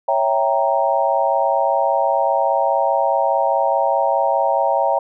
sine chord, C# diminished seventh, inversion none, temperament equal, 554.4 / 659.3 / 784 / 932.3 Hz, C#5 / E5 / G5 / Bb5, 0 / 0 / 0 / 0 cents, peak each -20 dBFS, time 0.08-4.99 s, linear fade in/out 5 ms, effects none

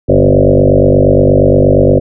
sine tone with frequency modulation, 320.2 Hz, D#4, 50 cents sharp, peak -4 dBFS, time 0.08-2 s, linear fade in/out 20 ms, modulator 48.5 Hz, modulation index 5.6, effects none

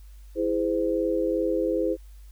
sine chord, E augmented, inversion none, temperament just, 329.6 / 412 / 515 Hz, E4 / G#4 / B#4, 0 / -14 / -28 cents, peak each -26 / -28 / -26 dBFS, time 0.35-1.97 s, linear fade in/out 50 ms, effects added 50 Hz sine -43 dBFS peak until 2.31 s + white hiss -62 dBFS RMS until 2.31 s

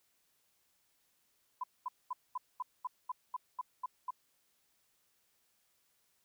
sine tone bursts, 1004 Hz, B5, 28 cents sharp, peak -34 dBFS, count 11, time 1.61-4.107 s, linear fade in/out 5 ms, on 27 ms, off 220 ms, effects white hiss -75 dBFS RMS until 6.24 s

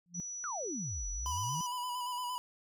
sine tone with exponential growth, 174.61 Hz, F3, in tune, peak -33 dBFS, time 0.06-0.2 s, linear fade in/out 0 ms, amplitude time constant 30 ms
sine tone, 5900 Hz, F#8, 6 cents flat, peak -39 dBFS, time 0.14-1.67 s, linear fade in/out 10 ms
sine exponential two-way sweep, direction down then up, 1500 to 41.97 to 173.7 Hz, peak -37 dBFS, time 0.44-1.61 s, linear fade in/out 0 ms, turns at 1.08 s
square tone with vibrato, 987.8 Hz, B5, in tune, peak -36 dBFS, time 1.26-2.38 s, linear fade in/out 0 ms, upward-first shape square, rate 8.7 Hz, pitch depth 27 cents each way
effects none

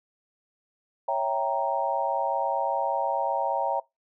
sine chord, C# diminished seventh, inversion none, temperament equal, 554.4 / 659.3 / 784 / 932.3 Hz, C#5 / E5 / G5 / Bb5, 0 / 0 / 0 / 0 cents, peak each -30 / -30 / -29 / -28 dBFS, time 1.08-3.8 s, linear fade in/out 5 ms, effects noise-tail reverb RT60 0.2 s tail -23 dB re dry

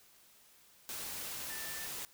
sine tone in noise, 1775 Hz, A6, 15 cents sharp, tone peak -47 dBFS, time 1.5-1.86 s, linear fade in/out 0 ms, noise white, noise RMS -42 dBFS, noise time 0.89-2.05 s, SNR -8 dB, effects white hiss -63 dBFS RMS until 2.13 s

